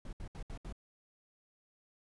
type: noise bursts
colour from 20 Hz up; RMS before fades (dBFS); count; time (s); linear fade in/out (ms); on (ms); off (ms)
brown; -43; 5; 0.05-0.725; 2; 79; 70
effects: resampled to 24000 Hz